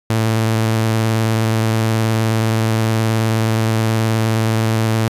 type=tone with vibrato; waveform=sawtooth; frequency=111.4 Hz; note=A2; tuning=22 cents sharp; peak=-10 dBFS; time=0.1-5.08 s; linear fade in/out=0 ms; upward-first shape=sine; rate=19 Hz; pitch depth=23 cents each way; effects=resampled to 32000 Hz